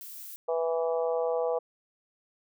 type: noise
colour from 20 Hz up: violet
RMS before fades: -43 dBFS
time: 0.01-0.36 s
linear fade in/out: 0 ms
type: harmonic tone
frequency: 164.6 Hz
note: E3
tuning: 2 cents flat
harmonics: 3 / 4 / 5 / 6 / 7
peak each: -27 / -32 / -36 / -42 / -42 dBFS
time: 0.48-1.59 s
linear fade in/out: 10 ms
effects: none